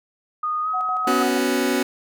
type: tone with pitch glide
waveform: sine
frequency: 1233 to 1268.4 Hz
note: D#6 to D#6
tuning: -16 to +33 cents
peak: -21 dBFS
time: 0.43-1.23 s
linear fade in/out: 5 ms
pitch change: +49 cents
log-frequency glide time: 0.63-0.68 s
type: tone with tremolo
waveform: sine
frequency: 740 Hz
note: F#5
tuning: in tune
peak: -25 dBFS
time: 0.73-1.39 s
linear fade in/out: 20 ms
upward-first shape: square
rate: 6.3 Hz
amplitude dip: 60%
type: chord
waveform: sawtooth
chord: B suspended second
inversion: none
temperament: just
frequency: 246.9 / 277.8 / 370.4 Hz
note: B3 / C#4 / F#4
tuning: 0 / +4 / +2 cents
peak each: -19 dBFS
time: 1.07-1.83 s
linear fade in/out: 5 ms
effects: none